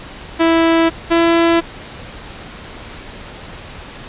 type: tone pair in turn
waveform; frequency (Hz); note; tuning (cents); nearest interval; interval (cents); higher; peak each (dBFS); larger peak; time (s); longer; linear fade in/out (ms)
sawtooth; 329.6 / 335.2; E4 / E4; 0 / +29; unison; 29; second; -6; neither; 0.39-0.9 / 1.1-1.61; neither; 20
effects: pink hiss -33 dBFS RMS until 4.08 s + resampled to 8000 Hz